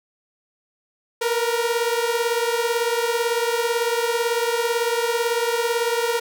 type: beating tone pair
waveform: sawtooth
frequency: 463.2 / 481.2 Hz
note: A#4 / B4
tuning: -11 / -45 cents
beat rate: 18 Hz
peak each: -18 / -20 dBFS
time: 1.21-6.2 s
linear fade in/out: 10 ms
effects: none